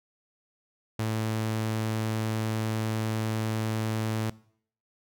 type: tone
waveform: sawtooth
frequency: 110 Hz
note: A2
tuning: in tune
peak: -23 dBFS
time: 0.99-4.3 s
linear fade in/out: 5 ms
effects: noise-tail reverb RT60 0.6 s tail -21 dB re dry